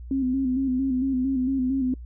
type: tone with vibrato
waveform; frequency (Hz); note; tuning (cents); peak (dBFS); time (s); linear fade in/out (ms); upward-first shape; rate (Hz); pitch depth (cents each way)
sine; 261.6; C4; 0; -21; 0.11-1.94; 2; square; 4.4; 50
effects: noise-tail reverb RT60 0.1 s tail -26 dB re dry + added 60 Hz sine -36 dBFS peak until 2.05 s